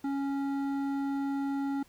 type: tone with hard clipping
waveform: sine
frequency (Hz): 277.2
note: C#4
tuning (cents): 0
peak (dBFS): -31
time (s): 0.04-1.83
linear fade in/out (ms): 5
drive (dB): 10
effects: pink hiss -62 dBFS RMS until 1.88 s